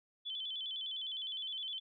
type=tone with vibrato; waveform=sine; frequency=3257 Hz; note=G#7; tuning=34 cents flat; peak=-38 dBFS; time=0.25-1.8 s; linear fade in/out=20 ms; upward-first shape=square; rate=9.8 Hz; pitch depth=92 cents each way; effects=none